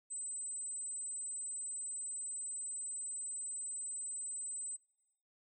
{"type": "tone", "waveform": "sine", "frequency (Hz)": 8090, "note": "B8", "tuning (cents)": 41, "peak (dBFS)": -38, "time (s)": [0.1, 4.77], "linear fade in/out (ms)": 20, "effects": ["noise-tail reverb RT60 0.8 s tail -25 dB re dry", "tanh soft clip ceiling -34 dBFS"]}